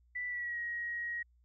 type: tone with pitch glide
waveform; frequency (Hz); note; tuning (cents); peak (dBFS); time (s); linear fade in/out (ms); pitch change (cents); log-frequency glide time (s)
sine; 1975.5 to 1892.8; B6 to A#6; 0 to +26; -35; 0.15-1.23; 10; -74; 0.27-0.58
effects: added 60 Hz sine -64 dBFS peak until 1.44 s